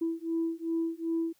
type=beating tone pair; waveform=sine; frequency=328.6 / 331.2 Hz; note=E4 / E4; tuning=-5 / +8 cents; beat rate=2.6 Hz; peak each=-31 dBFS; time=0.01-1.33 s; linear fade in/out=10 ms; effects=tanh soft clip ceiling -22 dBFS + white hiss -69 dBFS RMS until 1.39 s